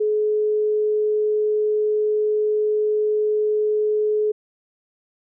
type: tone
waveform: sine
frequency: 425.1 Hz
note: G#4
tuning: 40 cents sharp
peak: -17 dBFS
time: 0-4.32 s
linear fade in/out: 10 ms
effects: none